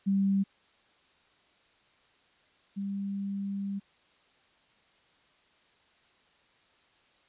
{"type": "tone pair in turn", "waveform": "sine", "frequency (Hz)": [196, 198.28], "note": ["G3", "G3"], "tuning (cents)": [0, 20], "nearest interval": "unison", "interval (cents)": 20, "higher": "second", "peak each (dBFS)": [-23, -31], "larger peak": "first", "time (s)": [[0.06, 0.44], [2.76, 3.8]], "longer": "second", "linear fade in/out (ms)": 20, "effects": ["white hiss -65 dBFS RMS until 7.28 s", "resampled to 8000 Hz"]}